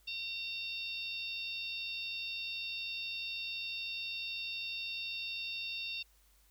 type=harmonic tone with a mistuned harmonic; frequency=912 Hz; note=A#5; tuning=38 cents flat; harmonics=3 / 4 / 5 / 6; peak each=-40 / -42 / -46 / -51 dBFS; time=0.07-6.03 s; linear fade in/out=10 ms; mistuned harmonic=6; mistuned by=-38 cents; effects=added 50 Hz sine -66 dBFS peak until 6.5 s + white hiss -69 dBFS RMS until 6.5 s